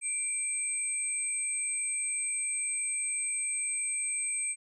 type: tone pair together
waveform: sine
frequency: 2349 / 8251 Hz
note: D7 / C9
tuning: 0 / -25 cents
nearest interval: octave + minor seventh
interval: 2175 cents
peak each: -38 / -30 dBFS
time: 0.01-4.56 s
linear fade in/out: 50 ms
effects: none